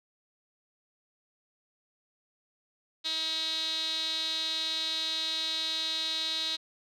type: tone with band-pass filter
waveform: sawtooth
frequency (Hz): 319.4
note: D#4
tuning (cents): +45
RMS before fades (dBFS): -32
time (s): 3.04-6.57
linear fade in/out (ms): 20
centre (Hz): 3900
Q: 8.9
effects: none